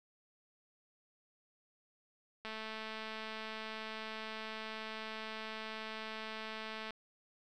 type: click train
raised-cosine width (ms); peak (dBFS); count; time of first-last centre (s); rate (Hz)
0.3; -28; 977; 2.45-6.907; 219
effects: none

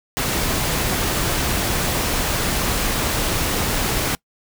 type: noise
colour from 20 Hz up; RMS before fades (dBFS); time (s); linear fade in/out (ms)
pink; -21; 0.17-4.15; 0
effects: noise-tail reverb RT60 0.1 s tail -24 dB re dry

